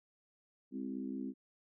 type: harmonic tone with a mistuned harmonic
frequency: 65.6 Hz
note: C2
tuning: 5 cents sharp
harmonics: 3 / 4 / 5 / 6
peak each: -43 / -40 / -46 / -53 dBFS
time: 0.71-1.34 s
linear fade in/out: 50 ms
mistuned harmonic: 3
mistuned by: +68 cents
effects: none